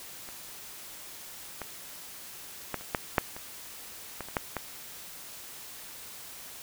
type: clicks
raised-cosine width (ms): 0.5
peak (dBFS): -28 / -20 / -15 / -30 / -11 / -6 / -25 / -20 / -29 / -11 / -16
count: 11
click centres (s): 0.289 / 1.617 / 2.743 / 2.81 / 2.948 / 3.182 / 3.365 / 4.207 / 4.286 / 4.368 / 4.567
effects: white hiss -45 dBFS RMS until 6.62 s